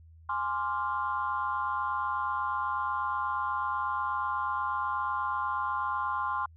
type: chord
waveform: sine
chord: D half-diminished seventh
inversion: second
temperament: equal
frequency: 830.6 / 1046.5 / 1174.7 / 1396.9 Hz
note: Ab5 / C6 / D6 / F6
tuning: 0 / 0 / 0 / 0 cents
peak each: -36 / -30 / -36 / -36 dBFS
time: 0.29-6.46 s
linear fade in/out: 5 ms
effects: tanh soft clip ceiling -18 dBFS + added 81 Hz sine -51 dBFS peak until 6.56 s